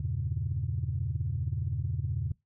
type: chord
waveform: sine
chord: E diminished seventh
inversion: none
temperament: equal with one note detuned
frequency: 82.41 / 98 / 117.01 / 138.59 Hz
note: E2 / G2 / Bb2 / Db3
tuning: 0 / 0 / +7 / 0 cents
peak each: -34 dBFS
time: 0-2.32 s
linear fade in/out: 5 ms
effects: noise-tail reverb RT60 0.2 s tail -24 dB re dry + tanh soft clip ceiling -20 dBFS